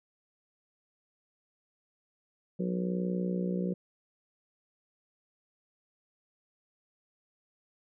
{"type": "harmonic tone", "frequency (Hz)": 60.9, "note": "B1", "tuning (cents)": -24, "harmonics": [3, 4, 5, 6, 7, 8, 9], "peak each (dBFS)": [-30, -44, -44, -38, -44, -39, -45], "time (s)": [2.59, 3.74], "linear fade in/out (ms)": 10, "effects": []}